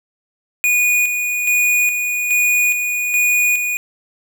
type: tone with tremolo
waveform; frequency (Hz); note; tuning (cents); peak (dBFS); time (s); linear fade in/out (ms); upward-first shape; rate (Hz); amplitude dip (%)
square; 2458; D#7; -22; -13; 0.64-3.77; 0; square; 1.2; 45
effects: none